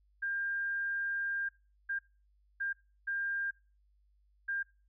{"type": "tone bursts at uneven times", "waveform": "sine", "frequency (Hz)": 1600, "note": "G6", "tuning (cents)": 35, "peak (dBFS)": -32, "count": 5, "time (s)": [[0.22, 1.49], [1.89, 1.99], [2.6, 2.73], [3.07, 3.51], [4.48, 4.63]], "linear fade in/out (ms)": 10, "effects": ["noise-tail reverb RT60 0.3 s tail -21 dB re dry", "added 50 Hz sine -66 dBFS peak until 4.88 s"]}